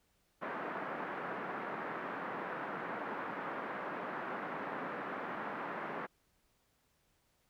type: band-pass noise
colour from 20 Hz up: white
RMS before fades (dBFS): -41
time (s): 0.41-6.07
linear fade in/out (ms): 20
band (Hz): 170 to 1600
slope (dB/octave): 24
effects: pink hiss -75 dBFS RMS until 7.49 s